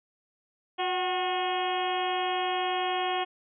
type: harmonic tone with a mistuned harmonic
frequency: 362 Hz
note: F#4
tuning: 38 cents flat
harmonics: 1 / 2 / 3 / 4 / 5 / 6 / 7 / 8 / 9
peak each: -33 / -29 / -35 / -42 / -40 / -41 / -40 / -38 / -38 dBFS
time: 0.78-3.25 s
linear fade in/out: 20 ms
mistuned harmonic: 2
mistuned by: +49 cents
effects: none